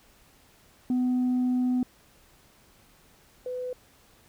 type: tone pair in turn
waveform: sine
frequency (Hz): 250.8 / 501.6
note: B3 / B4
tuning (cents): +27 / +27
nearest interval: octave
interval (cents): 1200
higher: second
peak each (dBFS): -20 / -30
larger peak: first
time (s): 0.9-1.83 / 3.46-3.73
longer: first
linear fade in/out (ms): 2
effects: tanh soft clip ceiling -21 dBFS + pink hiss -59 dBFS RMS until 4.28 s